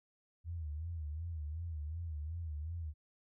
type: tone with vibrato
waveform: sine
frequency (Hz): 79.6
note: D#2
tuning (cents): +40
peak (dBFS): -38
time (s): 0.44-2.94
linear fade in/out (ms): 50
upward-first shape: sine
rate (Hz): 2.7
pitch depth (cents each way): 130
effects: none